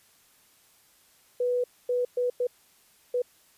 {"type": "tone bursts at uneven times", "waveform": "sine", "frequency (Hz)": 492.6, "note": "B4", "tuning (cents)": -5, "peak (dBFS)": -23, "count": 5, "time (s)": [[1.4, 1.64], [1.89, 2.05], [2.17, 2.3], [2.4, 2.47], [3.14, 3.22]], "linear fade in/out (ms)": 5, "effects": ["white hiss -61 dBFS RMS until 3.57 s", "resampled to 32000 Hz"]}